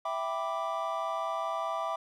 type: chord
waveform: triangle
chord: E minor seventh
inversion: none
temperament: equal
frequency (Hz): 659.3 / 784 / 987.8 / 1174.7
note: E5 / G5 / B5 / D6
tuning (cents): 0 / 0 / 0 / 0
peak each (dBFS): -33 / -36 / -36 / -33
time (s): 0.05-1.96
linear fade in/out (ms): 5
effects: none